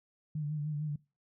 sine tone with vibrato, 150 Hz, D3, 37 cents sharp, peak -32 dBFS, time 0.35-0.96 s, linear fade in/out 5 ms, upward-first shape sine, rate 6.6 Hz, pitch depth 50 cents each way, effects noise-tail reverb RT60 0.3 s tail -23 dB re dry

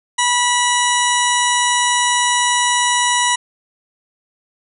harmonic tone with a mistuned harmonic, 975 Hz, B5, 23 cents flat, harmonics 1 / 2 / 3 / 4 / 6 / 7 / 8 / 9 / 10, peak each -17 / -20 / -22 / -23 / -25 / -25 / -26 / -27 / -27 dBFS, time 0.18-3.36 s, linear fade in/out 10 ms, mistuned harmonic 10, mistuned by -19 cents, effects none

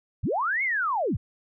sine linear two-way sweep, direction up then down, 46.25 to 2217 to 46.25 Hz, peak -23 dBFS, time 0.23-1.17 s, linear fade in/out 10 ms, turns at 0.63 s, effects none

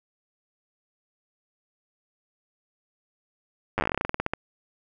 slowing click train, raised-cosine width 0.5 ms, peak -10 dBFS, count 19, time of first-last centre 3.78-4.336 s, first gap 9 ms, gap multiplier 1.13, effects none

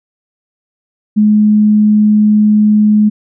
sine tone, 211.4 Hz, G#3, 31 cents sharp, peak -5 dBFS, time 1.16-3.1 s, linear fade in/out 20 ms, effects none

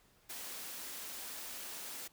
white high-pass noise, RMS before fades -45 dBFS, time 0.29-2.08 s, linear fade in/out 10 ms, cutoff 200 Hz, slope 24 dB/octave, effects pink hiss -68 dBFS RMS until 2.12 s

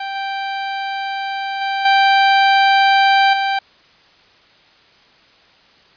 sawtooth tone with level steps, 784 Hz, G5, in tune, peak -19 / -17 / -14 / -6 / -12 dBFS, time 0-3.59 s, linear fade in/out 5 ms, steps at 0.15 / 1.61 / 1.85 / 3.33 s, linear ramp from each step 5 ms, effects white hiss -50 dBFS RMS until 5.96 s + resampled to 11025 Hz

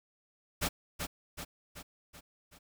pink noise with echo, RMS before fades -31 dBFS, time 0.61-0.69 s, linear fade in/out 20 ms, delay 380 ms, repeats 5, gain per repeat -5 dB, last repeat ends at 2.59 s, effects none

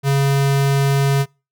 square tone, 138.59 Hz, C#3, in tune, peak -14 dBFS, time 0.03-1.26 s, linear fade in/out 50 ms, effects noise-tail reverb RT60 0.3 s tail -26 dB re dry

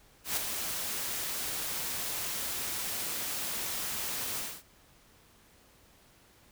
white noise with ADSR envelope, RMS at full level -29 dBFS, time 0.24-4.63 s, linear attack 130 ms, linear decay 7 ms, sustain -6 dB, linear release 250 ms, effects pink hiss -61 dBFS RMS until 6.51 s

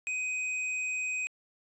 sine tone with hard clipping, 2508 Hz, D#7, 13 cents sharp, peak -32 dBFS, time 0.07-1.27 s, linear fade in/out 0 ms, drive 8 dB, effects resampled to 24000 Hz

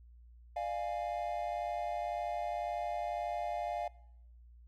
triangle chord, D diminished, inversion none, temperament equal with one note detuned, 596.6 / 698.5 / 830.6 Hz, D5 / F5 / Ab5, +27 / 0 / 0 cents, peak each -39 / -34 / -39 dBFS, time 0.56-3.88 s, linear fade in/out 5 ms, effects noise-tail reverb RT60 0.8 s tail -22 dB re dry + added 59 Hz sine -54 dBFS peak until 4.67 s

